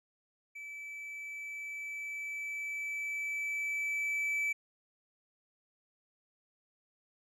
triangle tone with level ramp, 2309 Hz, D7, 30 cents flat, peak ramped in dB -41 to -28 dBFS, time 0.55-4.53 s, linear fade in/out 10 ms, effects none

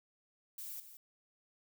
violet noise with echo, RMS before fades -45 dBFS, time 0.58-0.8 s, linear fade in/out 2 ms, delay 170 ms, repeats 1, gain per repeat -10 dB, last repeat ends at 0.97 s, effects none

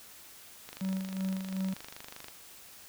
click train, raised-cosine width 0.2 ms, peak -26 dBFS, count 41, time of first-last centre 0.69-2.284 s, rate 25.1 Hz
triangle tone with tremolo, 190 Hz, F#3, 46 cents sharp, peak -27 dBFS, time 0.81-1.74 s, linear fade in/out 5 ms, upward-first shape sine, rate 2.7 Hz, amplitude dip 60%
effects white hiss -52 dBFS RMS until 2.88 s

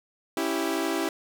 sawtooth chord, C# diminished, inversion none, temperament equal, 277.2 / 329.6 / 392 Hz, C#4 / E4 / G4, 0 / 0 / 0 cents, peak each -28 / -24 / -27 dBFS, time 0.37-1.09 s, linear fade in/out 2 ms, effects none

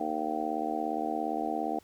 harmonic tone, 77.3 Hz, D#2, 11 cents flat, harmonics 3 / 4 / 5 / 6 / 7 / 8 / 9 / 10, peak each -39 / -35 / -42 / -39 / -43 / -46 / -35 / -34 dBFS, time 0-1.79 s, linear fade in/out 5 ms, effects pink hiss -61 dBFS RMS until 1.83 s

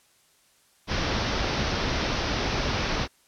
pink low-pass noise, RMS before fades -27 dBFS, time 0.87-3.08 s, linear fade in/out 50 ms, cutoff 5900 Hz, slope 96 dB/octave, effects white hiss -62 dBFS RMS until 3.27 s + low-pass 11000 Hz 12 dB/octave

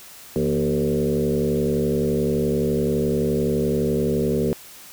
sine tone with frequency modulation, 311.1 Hz, D#4, in tune, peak -18 dBFS, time 0.36-4.53 s, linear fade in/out 0 ms, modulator 71.7 Hz, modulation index 2.6, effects white hiss -43 dBFS RMS until 4.92 s

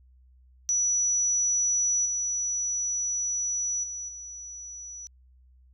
sine tone with level steps, 5900 Hz, F#8, 6 cents flat, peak -22 / -26 / -33 / -38 dBFS, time 0.69-5.07 s, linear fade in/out 0 ms, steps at 2.05 / 3.83 / 4.08 s, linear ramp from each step 10 ms, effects added 63 Hz sine -54 dBFS peak until 5.73 s

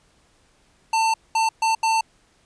square tone bursts at uneven times, 894 Hz, A5, 27 cents sharp, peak -18 dBFS, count 4, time 0.93-1.14 / 1.35-1.49 / 1.62-1.75 / 1.83-2.01 s, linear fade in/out 5 ms, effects pink hiss -60 dBFS RMS until 2.45 s + resampled to 22050 Hz

